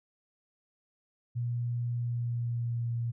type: tone with pitch glide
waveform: sine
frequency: 120 to 117.67 Hz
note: B2 to A#2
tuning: -49 to +17 cents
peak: -29 dBFS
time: 1.35-3.12 s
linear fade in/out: 20 ms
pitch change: -34 cents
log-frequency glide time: 1.95-2.93 s
effects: none